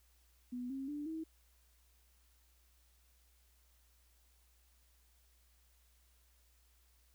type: tone with pitch steps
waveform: sine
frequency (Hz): 246.9 / 269.2 / 293.6 / 320.2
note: B3 / C4 / D4 / D#4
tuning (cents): 0 / +49 / 0 / +50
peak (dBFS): -39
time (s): 0.52-1.24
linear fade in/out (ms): 10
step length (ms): 180
effects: added 60 Hz sine -68 dBFS peak until 7.14 s + white hiss -73 dBFS RMS until 7.14 s